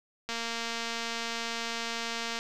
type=click train; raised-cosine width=0.2 ms; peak=-17 dBFS; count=486; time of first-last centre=0.29-2.39 s; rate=231 Hz; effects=none